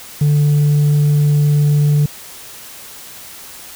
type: tone with tanh clipping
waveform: triangle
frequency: 146.83 Hz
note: D3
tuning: in tune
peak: -10 dBFS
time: 0.21-2.06 s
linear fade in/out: 5 ms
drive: 7 dB
effects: white hiss -35 dBFS RMS until 3.75 s